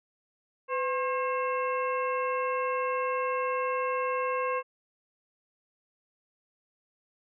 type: harmonic tone with a mistuned harmonic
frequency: 536 Hz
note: C5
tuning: 42 cents sharp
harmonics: 1 / 2 / 3 / 4 / 5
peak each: -30 / -30 / -40 / -41 / -39 dBFS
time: 0.68-4.63 s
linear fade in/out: 50 ms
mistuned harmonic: 1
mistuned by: -100 cents
effects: none